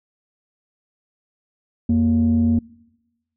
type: tone pair together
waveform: sine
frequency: 87.31 / 233.6 Hz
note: F2 / A#3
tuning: 0 / +4 cents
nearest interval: octave + perfect fourth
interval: 1704 cents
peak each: -19 / -14 dBFS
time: 1.89-2.59 s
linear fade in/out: 5 ms
effects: noise-tail reverb RT60 1.0 s tail -24 dB re dry + tanh soft clip ceiling -10 dBFS